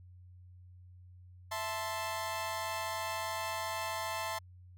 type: chord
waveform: sawtooth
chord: A minor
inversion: second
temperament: equal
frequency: 659.3 / 880 / 1046.5 Hz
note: E5 / A5 / C6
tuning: 0 / 0 / 0 cents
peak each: -37 / -35 / -36 dBFS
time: 1.51-4.39 s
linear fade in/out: 10 ms
effects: added 90 Hz sine -52 dBFS peak until 4.77 s